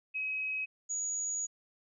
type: tone pair in turn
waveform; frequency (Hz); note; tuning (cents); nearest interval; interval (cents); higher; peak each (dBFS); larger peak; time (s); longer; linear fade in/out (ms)
sine; 2545 / 6794; D#7 / G#8; +39 / +38; octave + perfect fourth; 1699; second; -32 / -32; neither; 0.14-0.66 / 0.89-1.47; second; 20
effects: none